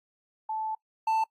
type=tone pair in turn; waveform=sine / triangle; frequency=874 / 885.7 Hz; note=A5 / A5; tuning=-12 / +11 cents; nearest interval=unison; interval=23 cents; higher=second; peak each=-29 / -21 dBFS; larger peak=second; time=0.49-0.75 / 1.07-1.24 s; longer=first; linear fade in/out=5 ms; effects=noise-tail reverb RT60 0.1 s tail -23 dB re dry + AAC 48 kbps